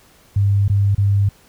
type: tone with dropouts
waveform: sine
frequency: 100 Hz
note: G2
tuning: 35 cents sharp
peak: -12 dBFS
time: 0.36-1.29 s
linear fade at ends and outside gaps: 5 ms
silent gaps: 0.681-0.697 / 0.949-0.98 s
effects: pink hiss -51 dBFS RMS until 1.48 s